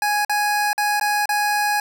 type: tone with dropouts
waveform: 25% pulse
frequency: 830.6 Hz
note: G#5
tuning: in tune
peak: -14 dBFS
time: 0.02-1.8 s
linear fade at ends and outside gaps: 2 ms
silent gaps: 0.249-0.295 / 0.731-0.779 / 0.998-1.011 / 1.257-1.291 s
effects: none